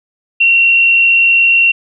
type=tone with frequency modulation; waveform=sine; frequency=2736 Hz; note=F7; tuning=36 cents flat; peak=-6 dBFS; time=0.4-1.72 s; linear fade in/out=10 ms; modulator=57.3 Hz; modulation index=0.55; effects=none